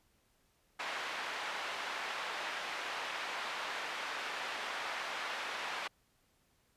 pink band-pass noise, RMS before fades -40 dBFS, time 0.79-5.88 s, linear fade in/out 10 ms, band 870 to 3000 Hz, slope 12 dB/octave, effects pink hiss -73 dBFS RMS until 6.76 s + resampled to 32000 Hz

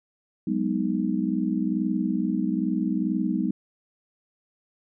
sine chord, G# minor seventh, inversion third, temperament just, 186.89 / 207.7 / 249.2 / 311.5 Hz, F#3 / G#3 / B3 / D#4, +18 / 0 / +16 / +2 cents, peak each -28 dBFS, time 0.47-3.51 s, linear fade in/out 5 ms, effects none

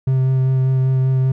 triangle tone with vibrato, 131.2 Hz, C3, 5 cents sharp, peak -11 dBFS, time 0.07-1.32 s, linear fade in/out 5 ms, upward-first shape sine, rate 5.1 Hz, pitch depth 12 cents each way, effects none

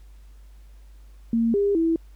sine tone with pitch steps, 229.8 / 403.2 / 328.4 Hz, A#3 / G4 / E4, -25 / +49 / -6 cents, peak -18 dBFS, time 1.33-1.96 s, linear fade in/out 2 ms, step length 210 ms, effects added 50 Hz sine -44 dBFS peak until 2.15 s + pink hiss -63 dBFS RMS until 2.15 s

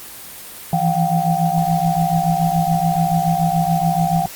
sine tone cluster, 162.4 / 169.4 / 710 / 777 Hz, E3 / E3 / F5 / G5, -26 / +48 / +28 / -16 cents, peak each -20 dBFS, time 0.73-4.26 s, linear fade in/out 2 ms, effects white hiss -35 dBFS RMS until 4.35 s + Opus 24 kbps

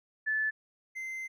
sine / triangle tone pair in turn, 1740 / 2074 Hz, A6 / C7, -20 / -16 cents, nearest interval minor third, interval 304 cents, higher second, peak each -27 / -34 dBFS, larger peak first, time 0.26-0.51 / 0.95-1.28 s, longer second, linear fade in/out 20 ms, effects none

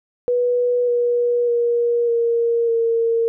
sine tone with pitch steps, 489.2 / 481.6 / 474.2 / 466.8 / 459.6 Hz, B4 / B4 / A#4 / A#4 / A#4, -16 / -44 / +30 / +2 / -25 cents, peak -15 dBFS, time 0.28-3.28 s, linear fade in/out 0 ms, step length 600 ms, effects none

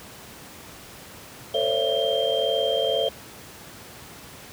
sine tone cluster, 449 / 527 / 569 / 669 / 3176 Hz, A4 / C5 / C#5 / E5 / G7, +35 / +12 / +45 / +25 / +22 cents, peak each -27 dBFS, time 1.54-3.09 s, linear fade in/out 5 ms, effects pink hiss -43 dBFS RMS until 4.52 s + high-pass 80 Hz 12 dB/octave

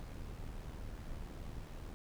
brown noise with amplitude modulation, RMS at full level -43 dBFS, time 0-1.94 s, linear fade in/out 0 ms, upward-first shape sine, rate 77.9 Hz, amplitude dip 50%, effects none

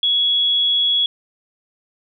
sine tone, 3355 Hz, G#7, 17 cents sharp, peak -14 dBFS, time 0.03-1.06 s, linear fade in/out 2 ms, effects none

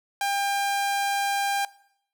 sawtooth tone, 799 Hz, G5, 33 cents sharp, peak -20 dBFS, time 0.21-1.65 s, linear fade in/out 2 ms, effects noise-tail reverb RT60 0.7 s tail -20 dB re dry

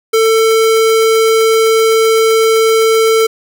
square tone, 446.1 Hz, A4, 24 cents sharp, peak -8 dBFS, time 0.13-3.27 s, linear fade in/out 10 ms, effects none

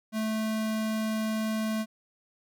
square tone, 218.6 Hz, A3, 11 cents flat, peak -28 dBFS, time 0.12-1.86 s, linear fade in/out 50 ms, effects none

